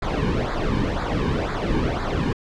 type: noise with flanger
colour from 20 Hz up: brown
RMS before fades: -23 dBFS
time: 0.02-2.33 s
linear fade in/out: 5 ms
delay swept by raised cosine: 0.34 to 1.54 ms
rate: 2 Hz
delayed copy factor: -0.75
effects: low-pass 4000 Hz 12 dB/octave